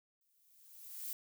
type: noise with exponential growth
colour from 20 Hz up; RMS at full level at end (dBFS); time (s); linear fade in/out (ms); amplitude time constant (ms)
violet; -40; 0.21-1.13; 1; 200
effects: none